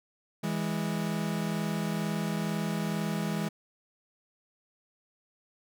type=tone pair together; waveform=40% pulse; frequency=163.95 / 206.1 Hz; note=E3 / G#3; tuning=-9 / -13 cents; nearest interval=major third; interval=396 cents; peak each=-31 / -31 dBFS; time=0.43-3.49 s; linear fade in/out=10 ms; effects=none